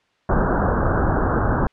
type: low-pass noise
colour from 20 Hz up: pink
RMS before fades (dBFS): -19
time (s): 0.29-1.67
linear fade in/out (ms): 2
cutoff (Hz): 1600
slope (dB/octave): 96
effects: white hiss -63 dBFS RMS until 1.72 s + low-pass 3000 Hz 12 dB/octave